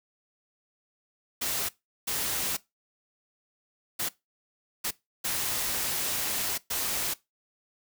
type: noise bursts at uneven times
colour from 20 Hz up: white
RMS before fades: -30 dBFS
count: 6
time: 1.41-1.69 / 2.07-2.57 / 3.99-4.09 / 4.84-4.91 / 5.24-6.58 / 6.7-7.14 s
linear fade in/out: 10 ms
effects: noise-tail reverb RT60 0.2 s tail -20 dB re dry